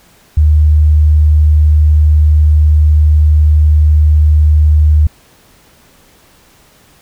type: tone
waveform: sine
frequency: 76 Hz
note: D#2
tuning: 40 cents flat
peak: -4 dBFS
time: 0.37-5.07 s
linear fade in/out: 5 ms
effects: pink hiss -46 dBFS RMS until 7.01 s